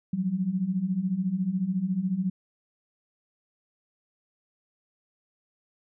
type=beating tone pair; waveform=sine; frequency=176.4 / 190.4 Hz; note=F3 / F#3; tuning=+18 / +50 cents; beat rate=14 Hz; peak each=-30 / -26 dBFS; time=0.13-2.3 s; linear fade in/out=5 ms; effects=none